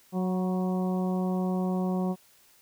harmonic tone with a mistuned harmonic, 184.2 Hz, F#3, 7 cents flat, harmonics 1 / 2 / 3 / 4 / 5 / 6, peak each -26 / -34 / -38 / -38 / -43 / -45 dBFS, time 0.12-2.16 s, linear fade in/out 50 ms, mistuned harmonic 5, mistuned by +41 cents, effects white hiss -60 dBFS RMS until 2.61 s

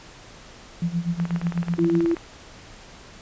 sine tone with tremolo, 171.2 Hz, F3, 34 cents flat, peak -19 dBFS, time 0.82-2.05 s, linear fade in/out 2 ms, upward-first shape sine, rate 8.1 Hz, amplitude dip 85%
click train, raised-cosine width 0.5 ms, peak -18 dBFS, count 19, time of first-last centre 1.2-2.168 s, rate 18.6 Hz
sine tone, 336 Hz, E4, 33 cents sharp, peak -18 dBFS, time 1.78-2.15 s, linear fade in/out 10 ms
effects pink hiss -45 dBFS RMS until 3.21 s + resampled to 16000 Hz

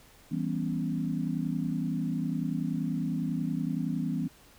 sine chord, C# half-diminished seventh, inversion first, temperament equal, 164.81 / 196 / 246.9 / 277.2 Hz, E3 / G3 / B3 / C#4, 0 / 0 / 0 / 0 cents, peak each -32 / -35 / -33 / -35 dBFS, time 0.31-4.28 s, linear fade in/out 10 ms, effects pink hiss -57 dBFS RMS until 4.58 s

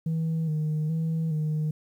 sine tone with vibrato, 157.8 Hz, D#3, 25 cents sharp, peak -22 dBFS, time 0.06-1.71 s, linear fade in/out 5 ms, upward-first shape square, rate 1.2 Hz, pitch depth 43 cents each way, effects tanh soft clip ceiling -23 dBFS + 10-bit

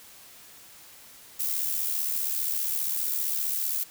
violet noise with amplitude modulation, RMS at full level -26 dBFS, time 1.39-3.84 s, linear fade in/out 10 ms, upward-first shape sine, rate 75.2 Hz, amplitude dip 55%, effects white hiss -50 dBFS RMS until 3.9 s

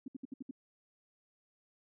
sine tone bursts, 264.2 Hz, C4, 17 cents sharp, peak -39 dBFS, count 6, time 0.06-0.511 s, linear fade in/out 5 ms, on 21 ms, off 65 ms, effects none

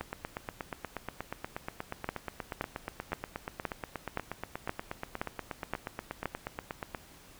two click trains, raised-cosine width 0.5 ms, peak -20 / -16 dBFS, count 59 / 9, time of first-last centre 0.01-6.948 / 2.09-6.257 s, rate 8.36 / 1.92 Hz, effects pink hiss -55 dBFS RMS until 7.39 s

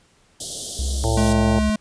white band-stop noise, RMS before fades -28 dBFS, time 0.4-1.33 s, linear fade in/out 5 ms, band 720 to 3100 Hz, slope 96 dB/octave
triangle tone with pitch glide, 66.8 to 67.58 Hz, C2 to C#2, +36 to -43 cents, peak -19 dBFS, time 0.79-1.7 s, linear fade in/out 0 ms, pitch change +21 cents, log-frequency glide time 1.12-1.5 s
harmonic tone, 111.9 Hz, A2, 30 cents sharp, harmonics 1 / 3 / 4 / 5 / 6 / 7 / 8, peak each -22 / -27 / -28 / -29 / -30 / -30 / -31 dBFS, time 1.04-1.59 s, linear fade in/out 0 ms
square tone, 213.6 Hz, G#3, 49 cents sharp, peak -19 dBFS, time 1.17-1.76 s, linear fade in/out 5 ms
effects pink hiss -58 dBFS RMS until 1.8 s + resampled to 22050 Hz

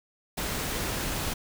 pink noise, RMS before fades -31 dBFS, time 0.37-1.34 s, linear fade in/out 10 ms, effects none

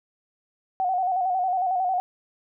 sine tone with vibrato, 740 Hz, F#5, in tune, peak -21 dBFS, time 0.8-2 s, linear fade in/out 0 ms, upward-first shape square, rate 11 Hz, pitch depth 50 cents each way, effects none

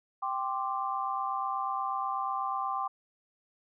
sine chord, G suspended fourth, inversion none, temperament equal, 784 / 1046.5 / 1174.7 Hz, G5 / C6 / D6, 0 / 0 / 0 cents, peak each -34 dBFS, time 0.22-2.88 s, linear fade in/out 10 ms, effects none

